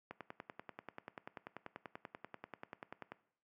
click train, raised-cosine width 0.5 ms, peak -30 dBFS, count 32, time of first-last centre 0.11-3.12 s, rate 10.3 Hz, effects noise-tail reverb RT60 0.6 s tail -18 dB re dry + high-pass 150 Hz 12 dB/octave

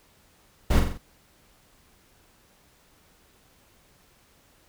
brown noise with echo, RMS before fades -19 dBFS, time 0.7-0.8 s, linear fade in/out 10 ms, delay 45 ms, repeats 4, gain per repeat -5 dB, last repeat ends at 0.98 s, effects pink hiss -60 dBFS RMS until 4.68 s

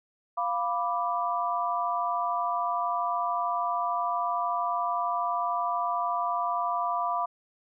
sine chord, B diminished, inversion second, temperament equal, 698.5 / 987.8 / 1174.7 Hz, F5 / B5 / D6, 0 / 0 / 0 cents, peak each -30 dBFS, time 0.37-7.26 s, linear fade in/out 10 ms, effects none

